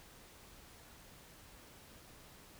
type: silence
effects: pink hiss -58 dBFS RMS until 2.59 s